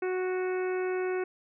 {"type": "harmonic tone", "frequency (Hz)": 369.1, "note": "F#4", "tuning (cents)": -4, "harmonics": [1, 2, 3, 4, 5, 6, 7], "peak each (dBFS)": [-28, -40, -44, -41, -46, -45, -48], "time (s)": [0.02, 1.24], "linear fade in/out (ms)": 5, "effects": []}